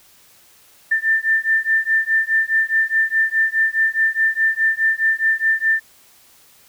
sine beating tone pair, 1783 / 1787.8 Hz, A6 / A6, +22 / +27 cents, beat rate 4.8 Hz, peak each -18 / -18 dBFS, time 0.91-5.8 s, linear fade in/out 10 ms, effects white hiss -51 dBFS RMS until 6.68 s

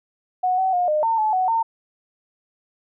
sine tone with pitch steps, 735 / 757 / 715 / 609 / 906 / 863 / 744 / 909 Hz, F#5 / F#5 / F5 / D#5 / A#5 / A5 / F#5 / A#5, -12 / +39 / +41 / -37 / -50 / -34 / +9 / -44 cents, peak -17 dBFS, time 0.43-1.63 s, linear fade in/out 10 ms, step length 150 ms, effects none

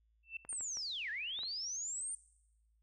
sine tone with exponential growth, 2668 Hz, E7, 20 cents sharp, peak -36 dBFS, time 0.23-0.37 s, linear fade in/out 5 ms, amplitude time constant 30 ms
clicks, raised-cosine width 0.5 ms, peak -38 dBFS, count 6, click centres 0.45 / 0.529 / 0.608 / 0.771 / 1.39 / 1.434 s
sine linear two-way sweep, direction down then up, 9070 to 1644 to 9070 Hz, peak -38 dBFS, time 0.49-2.15 s, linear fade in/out 2 ms, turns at 1.1 s
effects noise-tail reverb RT60 0.9 s tail -20 dB re dry + added 55 Hz sine -70 dBFS peak until 2.82 s

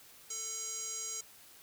square tone with band-pass filter, 443.1 Hz, A4, 12 cents sharp, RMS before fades -40 dBFS, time 0.3-1.21 s, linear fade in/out 5 ms, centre 6900 Hz, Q 7.3, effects white hiss -57 dBFS RMS until 1.62 s

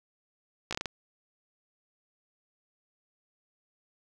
slowing click train, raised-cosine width 0.2 ms, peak -15 dBFS, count 6, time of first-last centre 0.71-0.858 s, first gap 16 ms, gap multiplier 1.31, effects none

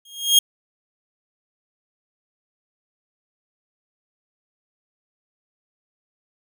sawtooth tone with exponential growth, 3249 Hz, G#7, 39 cents flat, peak -5 dBFS, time 0.05-0.39 s, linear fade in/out 5 ms, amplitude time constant 72 ms, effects none

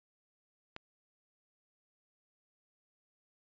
click, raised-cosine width 0.3 ms, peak -26 dBFS, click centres 0.764 s, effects resampled to 16000 Hz

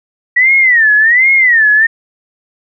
sine tone with vibrato, 1913 Hz, A#6, 44 cents sharp, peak -5 dBFS, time 0.36-1.87 s, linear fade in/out 10 ms, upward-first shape sine, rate 1.3 Hz, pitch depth 210 cents each way, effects none

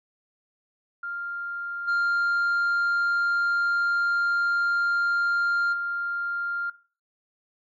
sine tone with level steps, 1396.9 Hz, F6, in tune, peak -30 / -19 / -26 dBFS, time 1.03-6.7 s, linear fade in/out 5 ms, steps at 1.87 / 5.72 s, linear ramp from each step 20 ms, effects noise-tail reverb RT60 0.4 s tail -18 dB re dry + tanh soft clip ceiling -20 dBFS

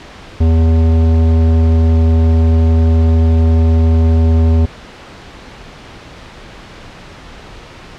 sine tone with tanh clipping, 81.3 Hz, E2, 23 cents flat, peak -9 dBFS, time 0.4-4.66 s, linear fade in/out 10 ms, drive 15 dB, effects pink hiss -34 dBFS RMS until 7.98 s + low-pass 4000 Hz 12 dB/octave

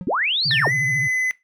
triangle tone with exponential decay, 181.1 Hz, F#3, 37 cents flat, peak -22 dBFS, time 0.01-0.13 s, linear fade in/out 0 ms, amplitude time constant 24 ms
sine linear two-way sweep, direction up then down, 162.1 to 4789 to 268.3 Hz, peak -18 dBFS, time 0.07-0.68 s, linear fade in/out 2 ms, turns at 0.47 s
sine tone with vibrato, 137 Hz, C#3, 20 cents flat, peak -25 dBFS, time 0.45-1.08 s, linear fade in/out 10 ms, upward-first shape sine, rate 14 Hz, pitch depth 190 cents each way
triangle tone with pitch glide, 1791 to 2022 Hz, A6 to B6, +30 to +40 cents, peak -17 dBFS, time 0.51-1.31 s, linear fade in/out 0 ms, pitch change +210 cents, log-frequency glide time 0.66-0.72 s
effects noise-tail reverb RT60 0.2 s tail -18 dB re dry

